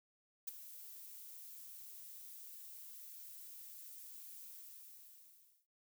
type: noise with ADSR envelope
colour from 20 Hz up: violet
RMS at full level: -39 dBFS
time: 0.47-5.67 s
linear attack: 11 ms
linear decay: 15 ms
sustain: -14 dB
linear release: 1200 ms
effects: none